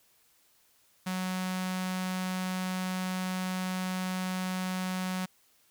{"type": "tone with notch filter", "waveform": "sawtooth", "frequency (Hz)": 185, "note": "F#3", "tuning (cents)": 0, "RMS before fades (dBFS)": -33, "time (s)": [1.06, 5.26], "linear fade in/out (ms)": 10, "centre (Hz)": 400, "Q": 0.84, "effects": ["white hiss -66 dBFS RMS until 5.7 s"]}